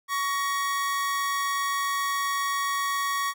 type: tone pair together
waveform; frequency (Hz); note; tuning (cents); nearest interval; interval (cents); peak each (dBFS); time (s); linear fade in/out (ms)
45% pulse; 1120.3 / 1883; C#6 / A#6; +18 / +17; major sixth; 899; -26 / -31; 0.08-3.34; 50
effects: none